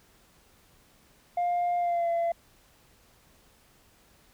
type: tone with pitch glide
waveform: sine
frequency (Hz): 704 to 679.2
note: F5 to F5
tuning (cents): +14 to -48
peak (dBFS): -22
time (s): 1.37-2.32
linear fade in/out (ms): 5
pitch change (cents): -62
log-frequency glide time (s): 1.78-2.09
effects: tanh soft clip ceiling -23 dBFS + pink hiss -61 dBFS RMS until 4.33 s